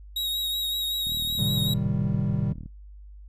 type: tone with vibrato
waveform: 45% pulse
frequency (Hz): 3800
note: A#7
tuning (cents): +33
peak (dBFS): -25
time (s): 0.16-1.74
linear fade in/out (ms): 5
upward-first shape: triangle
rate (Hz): 5.3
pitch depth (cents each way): 30
type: click train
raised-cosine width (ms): 5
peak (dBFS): -27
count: 63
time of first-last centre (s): 1.07-2.66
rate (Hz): 39
type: chord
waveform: triangle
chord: A half-diminished seventh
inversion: none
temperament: equal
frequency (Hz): 110 / 130.81 / 155.56 / 196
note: A2 / C3 / Eb3 / G3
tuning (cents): 0 / 0 / 0 / 0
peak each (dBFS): -27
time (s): 1.38-2.53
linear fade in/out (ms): 10
effects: noise-tail reverb RT60 0.3 s tail -25 dB re dry + added 50 Hz sine -42 dBFS peak until 3.28 s